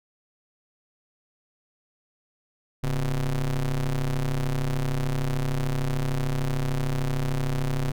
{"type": "ring-modulated tone", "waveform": "square", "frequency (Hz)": 61.74, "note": "B1", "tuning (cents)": 0, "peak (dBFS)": -21, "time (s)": [2.83, 7.92], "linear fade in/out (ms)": 10, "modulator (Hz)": 78.4, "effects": []}